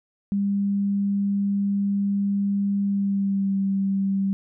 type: tone with pitch glide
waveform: sine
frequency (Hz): 200 to 195.21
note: G3 to G3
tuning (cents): +35 to -7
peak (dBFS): -20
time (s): 0.32-4.33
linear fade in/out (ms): 0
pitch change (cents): -42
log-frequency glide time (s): 2.83-3.56
effects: none